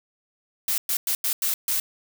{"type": "noise bursts at uneven times", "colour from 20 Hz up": "blue", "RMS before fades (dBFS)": -24, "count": 6, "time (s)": [[0.68, 0.78], [0.89, 0.97], [1.07, 1.15], [1.24, 1.33], [1.42, 1.54], [1.68, 1.8]], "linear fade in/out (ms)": 2, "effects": []}